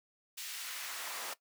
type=noise with high-pass filter sweep; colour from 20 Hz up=pink; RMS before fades=-42 dBFS; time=0.37-1.34 s; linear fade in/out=10 ms; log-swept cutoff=3000 to 640 Hz; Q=0.82; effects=noise-tail reverb RT60 0.1 s tail -17 dB re dry